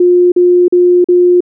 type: tone bursts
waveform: sine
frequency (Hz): 355.8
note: F4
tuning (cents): +32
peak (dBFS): -4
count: 4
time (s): 0-1.406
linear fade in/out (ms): 5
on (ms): 320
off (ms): 42
effects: none